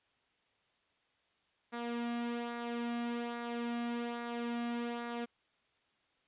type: tone with flanger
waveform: sawtooth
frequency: 237.1 Hz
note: A#3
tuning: 30 cents sharp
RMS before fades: -38 dBFS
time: 1.72-5.26 s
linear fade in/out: 20 ms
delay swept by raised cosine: 0.32 to 2.02 ms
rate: 1.2 Hz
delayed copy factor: -0.5
effects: white hiss -74 dBFS RMS until 6.27 s + resampled to 8000 Hz